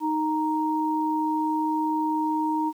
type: tone pair together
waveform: sine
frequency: 311.1 / 932.3 Hz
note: D#4 / A#5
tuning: 0 / 0 cents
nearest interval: octave + perfect fifth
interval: 1900 cents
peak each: -25 / -25 dBFS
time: 0-2.73 s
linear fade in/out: 50 ms
effects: 9-bit